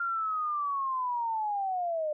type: linear sweep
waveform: sine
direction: down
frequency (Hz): 1396.9 to 594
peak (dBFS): -28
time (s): 0-2.13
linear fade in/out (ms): 5
effects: none